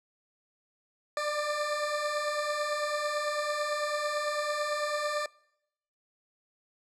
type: beating tone pair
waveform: 20% pulse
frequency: 587.3 / 596.3 Hz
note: D5 / D5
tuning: 0 / +26 cents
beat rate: 9 Hz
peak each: -31 / -25 dBFS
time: 1.17-5.26 s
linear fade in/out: 2 ms
effects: noise-tail reverb RT60 0.8 s tail -24 dB re dry + low-pass 8000 Hz 12 dB/octave